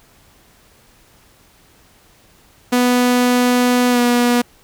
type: tone with pitch glide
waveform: sawtooth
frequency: 246.9 to 242.2 Hz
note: B3 to B3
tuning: 0 to -34 cents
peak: -8 dBFS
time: 2.72-4.42 s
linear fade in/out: 10 ms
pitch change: -34 cents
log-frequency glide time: 3.9-3.99 s
effects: pink hiss -51 dBFS RMS until 4.63 s